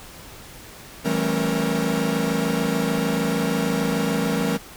45% pulse tone cluster, 165.8 / 192.4 / 219.1 / 271.3 / 470.1 Hz, E3 / G3 / A3 / C#4 / A#4, +10 / -32 / -7 / -37 / +15 cents, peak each -27 dBFS, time 1.04-4.58 s, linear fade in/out 20 ms, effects pink hiss -42 dBFS RMS until 4.76 s

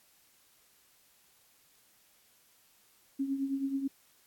sine tone with tremolo, 272.9 Hz, C#4, 27 cents flat, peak -27 dBFS, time 3.19-3.88 s, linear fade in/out 10 ms, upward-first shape triangle, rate 9.3 Hz, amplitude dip 70%, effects white hiss -65 dBFS RMS until 4.26 s + AAC 64 kbps

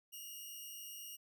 5% pulse tone with amplitude modulation, 2858 Hz, F7, 39 cents sharp, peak -37 dBFS, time 0.12-1.17 s, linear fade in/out 20 ms, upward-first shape sine, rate 199 Hz, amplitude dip 30%, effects none

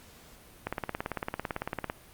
click train, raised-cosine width 0.5 ms, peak -16 dBFS, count 23, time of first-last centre 0.67-1.899 s, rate 17.9 Hz, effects pink hiss -54 dBFS RMS until 2.13 s + Opus 48 kbps

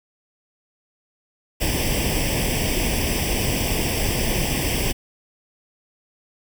pink noise with comb filter, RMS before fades -22 dBFS, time 1.6-4.93 s, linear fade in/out 20 ms, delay 0.37 ms, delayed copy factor +0.85, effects none

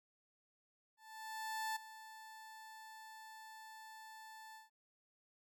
30% pulse tone with ADSR envelope, 880 Hz, A5, in tune, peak -35 dBFS, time 0.97-4.7 s, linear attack 790 ms, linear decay 10 ms, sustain -15 dB, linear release 150 ms, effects none

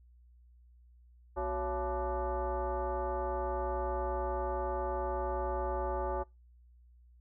sine tone with frequency modulation, 249.4 Hz, B3, 17 cents sharp, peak -31 dBFS, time 1.36-6.24 s, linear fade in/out 20 ms, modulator 310 Hz, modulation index 2.6, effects noise-tail reverb RT60 0.2 s tail -23 dB re dry + added 60 Hz sine -57 dBFS peak until 7.2 s

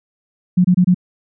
sine tone bursts, 180.5 Hz, F#3, 43 cents flat, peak -8 dBFS, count 4, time 0.57-0.945 s, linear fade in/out 10 ms, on 75 ms, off 25 ms, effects none

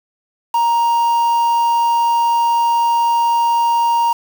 triangle tone with quantisation, 936 Hz, A#5, 7 cents sharp, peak -10 dBFS, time 0.54-4.13 s, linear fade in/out 5 ms, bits 5, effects none

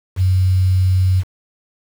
sine tone with quantisation, 93 Hz, F#2, 9 cents sharp, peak -11 dBFS, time 0.16-1.24 s, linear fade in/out 50 ms, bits 6, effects none

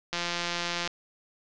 click train, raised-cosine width 0.2 ms, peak -13 dBFS, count 130, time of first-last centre 0.13-0.876 s, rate 173 Hz, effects resampled to 16000 Hz + 7-bit

